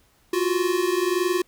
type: tone pair together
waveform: square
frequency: 348.6 / 370 Hz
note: F4 / F#4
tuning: -3 / 0 cents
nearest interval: minor second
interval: 103 cents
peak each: -24 dBFS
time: 0.33-1.42 s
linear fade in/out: 5 ms
effects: pink hiss -61 dBFS RMS until 1.47 s